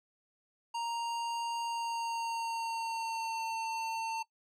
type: tone with pitch glide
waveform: square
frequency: 932.3 to 901.1 Hz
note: A#5 to A5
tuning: 0 to +41 cents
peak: -34 dBFS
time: 0.74-4.23 s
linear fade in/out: 10 ms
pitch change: -59 cents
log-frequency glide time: 1.62-3.46 s
effects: noise-tail reverb RT60 0.1 s tail -20 dB re dry + low-pass 8000 Hz 12 dB/octave